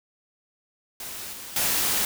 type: noise with level steps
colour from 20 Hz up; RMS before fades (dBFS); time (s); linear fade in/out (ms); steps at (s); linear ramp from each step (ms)
white; -36 / -39 / -24; 1-2.05; 2; 1.33 / 1.56; 2
effects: none